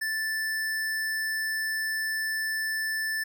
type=tone; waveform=square; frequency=1760 Hz; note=A6; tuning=in tune; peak=-28 dBFS; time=0.01-3.24 s; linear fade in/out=10 ms; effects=none